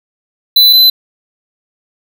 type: tone pair in turn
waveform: square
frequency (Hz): 4000 / 4030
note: B7 / B7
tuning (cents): +21 / +34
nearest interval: unison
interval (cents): 13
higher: second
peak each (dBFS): -4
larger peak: neither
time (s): 0.56-0.73 / 0.73-0.9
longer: neither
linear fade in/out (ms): 5
effects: none